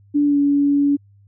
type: tone with pitch glide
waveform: sine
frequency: 290.5 to 284.7 Hz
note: D4 to C#4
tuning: -19 to +46 cents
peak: -13 dBFS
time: 0.14-0.97 s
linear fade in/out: 20 ms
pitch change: -35 cents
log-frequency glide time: 0.25-0.38 s
effects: added 100 Hz sine -48 dBFS peak until 1.27 s